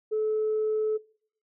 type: tone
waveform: sine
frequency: 432.3 Hz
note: A4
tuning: 31 cents flat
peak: -23 dBFS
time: 0.11-0.98 s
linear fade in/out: 20 ms
effects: noise-tail reverb RT60 0.6 s tail -23 dB re dry + tanh soft clip ceiling -20 dBFS

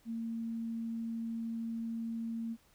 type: tone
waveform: sine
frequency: 228.3 Hz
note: A#3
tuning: 36 cents flat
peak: -35 dBFS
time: 0.05-2.57 s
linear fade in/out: 50 ms
effects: pink hiss -67 dBFS RMS until 2.74 s

